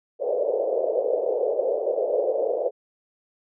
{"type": "band-pass noise", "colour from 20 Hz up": "pink", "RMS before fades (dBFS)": -24, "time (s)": [0.19, 2.71], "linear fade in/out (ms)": 50, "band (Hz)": [450, 600], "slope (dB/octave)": 48, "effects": []}